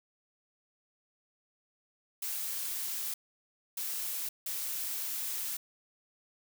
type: noise bursts at uneven times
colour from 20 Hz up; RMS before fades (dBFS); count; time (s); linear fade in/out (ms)
blue; -36; 3; 2.22-3.14 / 3.77-4.29 / 4.46-5.57; 5
effects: none